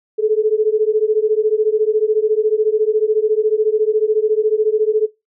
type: beating tone pair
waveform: sine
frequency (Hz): 424.9 / 438.9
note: G#4 / A4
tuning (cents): +40 / -4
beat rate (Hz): 14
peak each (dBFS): -15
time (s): 0.18-5.07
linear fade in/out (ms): 20
effects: noise-tail reverb RT60 0.2 s tail -19 dB re dry